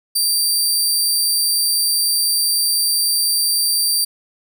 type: tone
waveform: 20% pulse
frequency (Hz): 4686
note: D8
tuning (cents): -5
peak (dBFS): -9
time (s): 0.15-4.05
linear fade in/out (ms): 10
effects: none